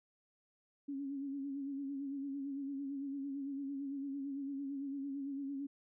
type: tone with vibrato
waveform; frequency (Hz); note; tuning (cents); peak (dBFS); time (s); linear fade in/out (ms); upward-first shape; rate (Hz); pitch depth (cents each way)
sine; 277.2; C#4; 0; -38; 0.88-5.67; 10; sine; 8.9; 50
effects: none